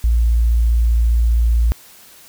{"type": "tone", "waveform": "sine", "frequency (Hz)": 57.6, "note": "A#1", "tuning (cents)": -20, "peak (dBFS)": -11, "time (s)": [0.04, 1.72], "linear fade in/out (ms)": 0, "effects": ["white hiss -44 dBFS RMS until 2.28 s"]}